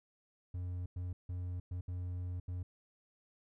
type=tone bursts at uneven times; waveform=triangle; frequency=89.6 Hz; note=F2; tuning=45 cents sharp; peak=-35 dBFS; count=6; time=0.54-0.86 / 0.96-1.13 / 1.29-1.6 / 1.71-1.81 / 1.88-2.4 / 2.48-2.63 s; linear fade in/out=5 ms; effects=none